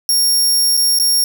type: tone with dropouts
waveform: 20% pulse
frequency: 5550 Hz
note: F8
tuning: 12 cents flat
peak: -6 dBFS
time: 0.09-1.24 s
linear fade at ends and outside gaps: 1 ms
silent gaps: 0.769-0.774 / 0.988-0.998 s
effects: none